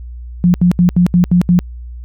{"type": "tone bursts", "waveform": "sine", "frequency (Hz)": 177, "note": "F3", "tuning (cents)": 23, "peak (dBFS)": -6, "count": 7, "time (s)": [0.44, 1.59], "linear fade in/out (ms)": 0, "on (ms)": 100, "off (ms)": 75, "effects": ["added 60 Hz sine -26 dBFS peak until 2.04 s"]}